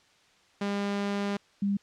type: tone pair in turn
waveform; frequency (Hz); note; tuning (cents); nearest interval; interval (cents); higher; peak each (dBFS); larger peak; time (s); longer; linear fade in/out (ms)
sawtooth / sine; 201.5 / 200.1; G3 / G3; +48 / +36; unison; 12; first; -24; neither; 0.61-1.37 / 1.62-1.77; first; 5
effects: white hiss -62 dBFS RMS until 1.82 s + low-pass 5000 Hz 12 dB/octave